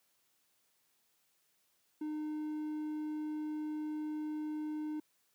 triangle tone, 305.1 Hz, D#4, 34 cents flat, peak -34 dBFS, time 2.01-5 s, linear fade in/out 5 ms, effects white hiss -75 dBFS RMS until 5.34 s + high-pass 100 Hz 12 dB/octave

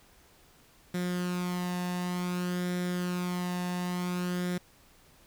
sawtooth tone with flanger, 178.8 Hz, F3, 41 cents sharp, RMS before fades -32 dBFS, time 0.94-4.58 s, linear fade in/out 5 ms, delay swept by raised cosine 0.54 to 1.11 ms, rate 0.55 Hz, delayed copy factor +0.55, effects pink hiss -60 dBFS RMS until 5.26 s

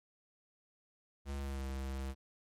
square tone with pitch glide, 69.6 to 66.96 Hz, C#2 to C2, +8 to +41 cents, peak -38 dBFS, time 1.25-2.15 s, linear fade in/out 50 ms, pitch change -67 cents, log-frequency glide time 1.39-1.64 s, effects MP3 64 kbps

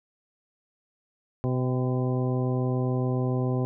harmonic tone with a mistuned harmonic, 127.1 Hz, C3, 50 cents flat, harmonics 1 / 2 / 3 / 4 / 5 / 6 / 8, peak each -25 / -30 / -32 / -35 / -39 / -40 / -42 dBFS, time 1.44-3.65 s, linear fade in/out 0 ms, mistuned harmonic 6, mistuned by +45 cents, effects none

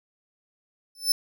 sawtooth tone with exponential growth, 5280 Hz, E8, 2 cents sharp, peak -12 dBFS, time 0.95-1.12 s, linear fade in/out 2 ms, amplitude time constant 36 ms, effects none

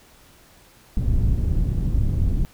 pink low-pass noise, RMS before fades -20 dBFS, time 0.97-2.45 s, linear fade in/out 0 ms, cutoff 130 Hz, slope 12 dB/octave, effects pink hiss -52 dBFS RMS until 2.53 s

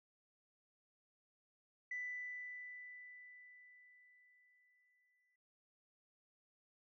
sine tone with exponential decay, 1987 Hz, B6, 10 cents sharp, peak -39 dBFS, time 1.91-5.36 s, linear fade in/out 5 ms, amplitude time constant 750 ms, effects tanh soft clip ceiling -35 dBFS

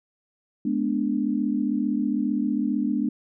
sine chord, G# diminished, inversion none, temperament equal with one note detuned, 211.5 / 246.9 / 293.7 Hz, G#3 / B3 / D4, +32 / 0 / 0 cents, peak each -26 dBFS, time 0.65-3.09 s, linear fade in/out 5 ms, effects none

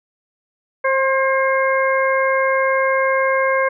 harmonic tone with a mistuned harmonic, 532 Hz, C5, 29 cents sharp, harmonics 1 / 2 / 3 / 4, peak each -17 / -20 / -22 / -23 dBFS, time 0.84-3.69 s, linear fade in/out 10 ms, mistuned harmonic 3, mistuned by +15 cents, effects none

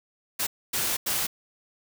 white noise bursts at uneven times, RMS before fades -27 dBFS, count 3, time 0.39-0.47 / 0.73-0.97 / 1.06-1.27 s, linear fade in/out 10 ms, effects none

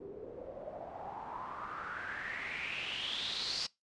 white noise with low-pass filter sweep, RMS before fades -41 dBFS, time 0-3.67 s, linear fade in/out 10 ms, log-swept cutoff 380 to 4900 Hz, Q 6.3, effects noise-tail reverb RT60 0.2 s tail -22 dB re dry + resampled to 22050 Hz

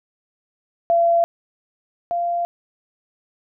sine tone pair in turn, 680 / 691.9 Hz, F5 / F5, -46 / -16 cents, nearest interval unison, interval 30 cents, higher second, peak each -13 / -19 dBFS, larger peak first, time 0.9-1.24 / 2.11-2.45 s, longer neither, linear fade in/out 0 ms, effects none

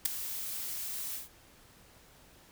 blue noise with ADSR envelope, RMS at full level -24 dBFS, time 0.05-1.29 s, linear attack 7 ms, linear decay 8 ms, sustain -14 dB, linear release 150 ms, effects pink hiss -59 dBFS RMS until 2.51 s

